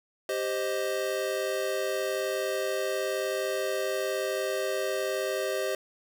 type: chord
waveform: square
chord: C minor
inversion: second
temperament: equal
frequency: 392 / 523.3 / 622.3 Hz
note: G4 / C5 / Eb5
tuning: 0 / 0 / 0 cents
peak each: -33 dBFS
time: 0.29-5.75 s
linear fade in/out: 2 ms
effects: none